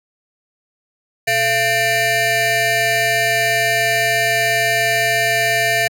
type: ring-modulated tone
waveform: 25% pulse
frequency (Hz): 559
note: C#5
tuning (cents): +14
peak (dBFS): -7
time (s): 1.27-5.88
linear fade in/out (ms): 10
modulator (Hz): 1240
effects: high-pass 200 Hz 12 dB/octave